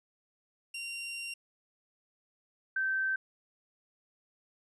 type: tone pair in turn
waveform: sawtooth / sine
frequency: 2763 / 1550.7 Hz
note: F7 / G6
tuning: -19 / -19 cents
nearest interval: minor seventh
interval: 1000 cents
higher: first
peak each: -34 / -28 dBFS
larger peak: second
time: 0.74-1.34 / 2.76-3.16 s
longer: first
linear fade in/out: 5 ms
effects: resampled to 24000 Hz